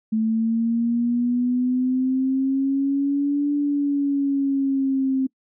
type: linear two-way sweep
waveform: sine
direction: up then down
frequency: 218.7 to 290 to 263.2 Hz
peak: -18 dBFS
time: 0.12-5.27 s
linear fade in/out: 10 ms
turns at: 3.53 s
effects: noise-tail reverb RT60 0.1 s tail -24 dB re dry